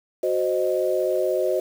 sine chord, C diminished, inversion second, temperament equal with one note detuned, 370 / 523.3 / 619.7 Hz, Gb4 / C5 / Eb5, 0 / 0 / -7 cents, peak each -24 dBFS, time 0.23-1.6 s, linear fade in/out 5 ms, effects 7-bit

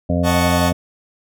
harmonic tone, 87.31 Hz, F2, in tune, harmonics 1 / 2 / 3 / 5 / 6 / 7 / 8, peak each -20 / -20 / -21 / -32 / -28 / -23 / -32 dBFS, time 0.09-0.73 s, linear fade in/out 10 ms
sawtooth chord, D# half-diminished seventh, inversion none, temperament equal, 622.3 / 740 / 880 / 1108.7 Hz, D#5 / F#5 / A5 / C#6, 0 / 0 / 0 / 0 cents, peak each -20 dBFS, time 0.23-0.73 s, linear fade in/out 50 ms
effects none

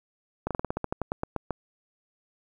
slowing click train, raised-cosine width 1 ms, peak -14 dBFS, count 14, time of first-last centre 0.47-1.507 s, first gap 37 ms, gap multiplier 1.12, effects 9-bit

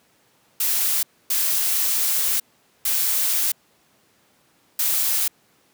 blue noise bursts at uneven times, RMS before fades -21 dBFS, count 4, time 0.6-1.03 / 1.3-2.4 / 2.85-3.52 / 4.79-5.28 s, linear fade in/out 5 ms, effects pink hiss -60 dBFS RMS until 5.73 s + high-pass 150 Hz 12 dB/octave

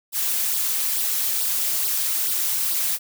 blue noise with flanger, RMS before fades -23 dBFS, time 0.12-2.99 s, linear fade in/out 50 ms, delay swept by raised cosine 0.21 to 5.81 ms, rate 2.3 Hz, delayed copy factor +0.7, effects none

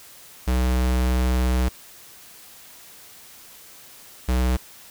square tone pair in turn, 62.8 / 62.8 Hz, B1 / B1, +30 / +30 cents, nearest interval unison, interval 0 cents, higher neither, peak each -19 dBFS, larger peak neither, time 0.47-1.69 / 4.28-4.57 s, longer first, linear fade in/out 10 ms, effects white hiss -46 dBFS RMS until 4.9 s

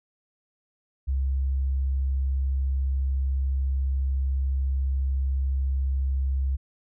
sine tone, 67 Hz, C2, 42 cents sharp, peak -22 dBFS, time 1.07-6.57 s, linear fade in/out 20 ms, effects none

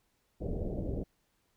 pink low-pass noise, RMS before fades -35 dBFS, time 0.4-1.04 s, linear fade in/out 20 ms, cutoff 610 Hz, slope 48 dB/octave, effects pink hiss -75 dBFS RMS until 1.56 s

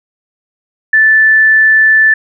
sine tone, 1756 Hz, A6, 4 cents flat, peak -4 dBFS, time 0.93-2.14 s, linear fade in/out 5 ms, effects none

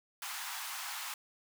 pink high-pass noise, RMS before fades -41 dBFS, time 0.22-1.14 s, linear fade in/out 2 ms, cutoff 810 Hz, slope 48 dB/octave, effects none

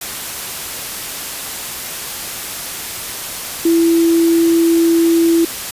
sine tone in noise, 333 Hz, E4, 18 cents sharp, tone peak -9 dBFS, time 3.65-5.45 s, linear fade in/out 5 ms, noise white, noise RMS -25 dBFS, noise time 0.01-5.71 s, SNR +13 dB, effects resampled to 32000 Hz

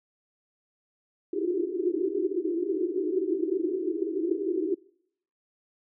white band-pass noise, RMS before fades -28 dBFS, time 1.33-4.75 s, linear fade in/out 10 ms, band 320 to 390 Hz, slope 96 dB/octave, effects noise-tail reverb RT60 0.7 s tail -24 dB re dry

